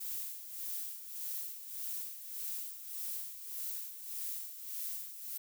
violet noise with tremolo, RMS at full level -39 dBFS, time 0-5.38 s, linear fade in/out 10 ms, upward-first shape sine, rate 1.7 Hz, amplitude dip 65%, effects none

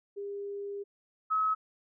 sine tone pair in turn, 402.7 / 1283.7 Hz, G4 / E6, +47 / -46 cents, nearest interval octave + minor sixth, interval 2007 cents, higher second, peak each -35 / -25 dBFS, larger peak second, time 0.16-0.84 / 1.3-1.55 s, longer first, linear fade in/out 20 ms, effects none

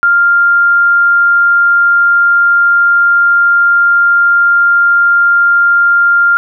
sine tone, 1396.9 Hz, F6, in tune, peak -5 dBFS, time 0.03-6.37 s, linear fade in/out 0 ms, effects none

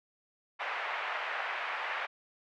white band-pass noise, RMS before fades -36 dBFS, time 0.59-2.07 s, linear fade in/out 20 ms, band 610 to 2300 Hz, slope 24 dB/octave, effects none

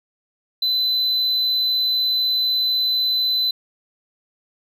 triangle tone, 4022 Hz, B7, 31 cents sharp, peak -16 dBFS, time 0.62-3.51 s, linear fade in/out 5 ms, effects none

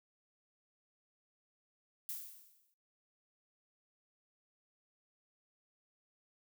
violet noise with exponential decay, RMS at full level -40 dBFS, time 2.09-2.74 s, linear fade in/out 0 ms, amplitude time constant 140 ms, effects noise-tail reverb RT60 0.6 s tail -26 dB re dry

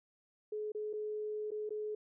sine tone with dropouts, 425.1 Hz, G#4, 40 cents sharp, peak -36 dBFS, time 0.52-1.95 s, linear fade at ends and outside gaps 5 ms, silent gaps 0.72-0.748 / 0.931-0.935 / 1.507-1.516 / 1.693-1.705 s, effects none

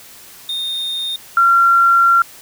triangle / sine tone pair in turn, 3665 / 1372.8 Hz, A#7 / F6, -30 / -30 cents, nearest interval octave + perfect fourth, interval 1700 cents, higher first, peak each -18 / -8 dBFS, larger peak second, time 0.49-1.16 / 1.37-2.22 s, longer second, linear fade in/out 2 ms, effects white hiss -40 dBFS RMS until 2.41 s

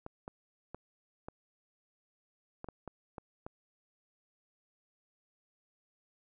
clicks, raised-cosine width 1 ms, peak -28 dBFS, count 9, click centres 0.064 / 0.279 / 0.746 / 1.285 / 2.644 / 2.687 / 2.877 / 3.182 / 3.465 s, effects none

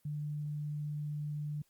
sine tone, 148.7 Hz, D3, 22 cents sharp, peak -35 dBFS, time 0.05-1.62 s, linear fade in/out 5 ms, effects white hiss -73 dBFS RMS until 1.69 s + Opus 32 kbps

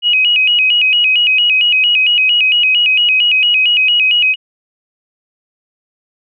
sine tone with vibrato, 2708 Hz, E7, 46 cents sharp, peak -8 dBFS, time 0.02-4.36 s, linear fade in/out 50 ms, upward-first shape square, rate 4.4 Hz, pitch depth 120 cents each way, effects none

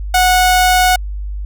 sawtooth tone, 734 Hz, F#5, 14 cents flat, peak -5 dBFS, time 0.14-0.96 s, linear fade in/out 5 ms, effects added 50 Hz sine -20 dBFS peak until 1.45 s

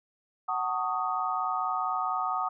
sine chord, D# half-diminished seventh, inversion first, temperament just, 746.7 / 896 / 1120.1 / 1244.5 Hz, F#5 / A5 / C#6 / D#6, +16 / +31 / +18 / 0 cents, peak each -32 / -35 / -35 / -30 dBFS, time 0.48-2.49 s, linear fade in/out 10 ms, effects none

